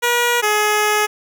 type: tone pair in turn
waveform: 10% pulse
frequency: 480.1 / 421.7 Hz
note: B4 / G#4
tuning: -49 / +26 cents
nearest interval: major second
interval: 225 cents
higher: first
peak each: -6 dBFS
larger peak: neither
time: 0.02-0.42 / 0.42-1.07 s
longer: second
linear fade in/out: 20 ms
effects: none